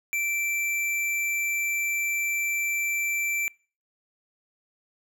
sine tone with tanh clipping, 2340 Hz, D7, 7 cents flat, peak -26 dBFS, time 0.13-3.48 s, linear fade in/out 0 ms, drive 18 dB, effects noise-tail reverb RT60 0.4 s tail -25 dB re dry

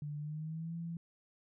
sine tone with pitch glide, 147.7 to 167.71 Hz, D3 to E3, +10 to +30 cents, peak -38 dBFS, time 0.02-0.97 s, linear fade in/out 2 ms, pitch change +220 cents, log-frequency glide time 0.18-0.75 s, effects none

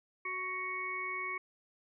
harmonic tone with a mistuned harmonic, 370 Hz, F#4, in tune, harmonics 1 / 3 / 5 / 6, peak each -47 / -40 / -47 / -37 dBFS, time 0.25-1.38 s, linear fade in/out 5 ms, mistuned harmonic 5, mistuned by +35 cents, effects none

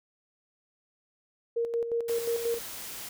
sine tone with tremolo, 466.3 Hz, A#4, 1 cent sharp, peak -25 dBFS, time 1.56-2.59 s, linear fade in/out 10 ms, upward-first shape square, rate 5.6 Hz, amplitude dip 55%
white noise, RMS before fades -40 dBFS, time 2.08-3.09 s, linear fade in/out 5 ms
effects none

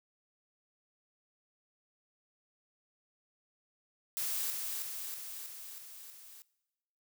blue noise with echo, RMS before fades -35 dBFS, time 4.17-4.5 s, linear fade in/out 0 ms, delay 320 ms, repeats 6, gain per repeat -3 dB, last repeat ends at 6.42 s, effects noise-tail reverb RT60 1.0 s tail -21 dB re dry

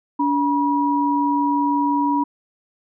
sine tone pair together, 286.9 / 965 Hz, D4 / B5, -40 / -40 cents, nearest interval octave + major sixth, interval 2100 cents, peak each -19 dBFS, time 0.19-2.24 s, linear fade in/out 10 ms, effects none

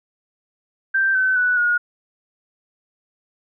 sine tone with pitch steps, 1568 / 1524.2 / 1481.7 / 1440.4 Hz, G6 / G6 / F#6 / F#6, 0 / -49 / +2 / -47 cents, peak -15 dBFS, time 0.94-1.78 s, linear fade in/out 10 ms, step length 210 ms, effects none

